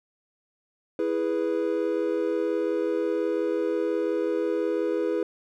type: chord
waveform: triangle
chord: E major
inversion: none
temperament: equal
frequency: 329.6 / 415.3 / 493.9 Hz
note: E4 / G#4 / B4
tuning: 0 / 0 / 0 cents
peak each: -26 dBFS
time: 0.99-5.23 s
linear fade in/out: 2 ms
effects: none